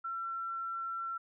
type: tone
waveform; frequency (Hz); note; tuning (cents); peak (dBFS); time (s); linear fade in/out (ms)
sine; 1352; E6; +43; -35; 0.04-1.18; 10
effects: none